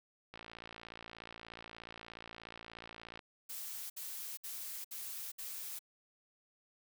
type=click train; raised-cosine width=0.3 ms; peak=-32 dBFS; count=163; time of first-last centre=0.34-3.192 s; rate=56.8 Hz
type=noise bursts; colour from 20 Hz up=blue; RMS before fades=-44 dBFS; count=5; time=3.49-5.792 s; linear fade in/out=10 ms; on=410 ms; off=63 ms
effects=none